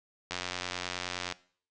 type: click train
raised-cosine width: 0.2 ms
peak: -16 dBFS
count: 92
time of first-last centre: 0.31-1.323 s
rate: 89.8 Hz
effects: noise-tail reverb RT60 0.5 s tail -20 dB re dry + resampled to 22050 Hz